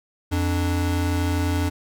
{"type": "tone pair together", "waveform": "square", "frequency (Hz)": [87.23, 293.7], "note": ["F2", "D4"], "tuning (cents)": [-2, 0], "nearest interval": "octave + major sixth", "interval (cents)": 2102, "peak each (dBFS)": [-22, -27], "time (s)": [0.31, 1.7], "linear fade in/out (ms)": 20, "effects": []}